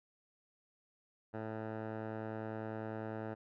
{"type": "tone with low-pass filter", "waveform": "10% pulse", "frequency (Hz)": 110, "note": "A2", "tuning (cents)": 0, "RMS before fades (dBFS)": -42, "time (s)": [1.33, 3.35], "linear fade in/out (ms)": 20, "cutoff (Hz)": 1200, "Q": 1.6, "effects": []}